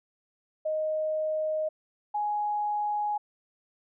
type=tone pair in turn; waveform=sine; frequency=622.3 / 834.2 Hz; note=D#5 / G#5; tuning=0 / +7 cents; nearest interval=perfect fourth; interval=507 cents; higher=second; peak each=-26 dBFS; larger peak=neither; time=0.65-1.69 / 2.14-3.18 s; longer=neither; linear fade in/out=10 ms; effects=none